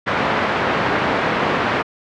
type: band-pass noise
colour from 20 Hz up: white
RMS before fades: -19 dBFS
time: 0.06-1.83 s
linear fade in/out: 20 ms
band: 110 to 1500 Hz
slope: 12 dB/octave
effects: low-pass 4000 Hz 12 dB/octave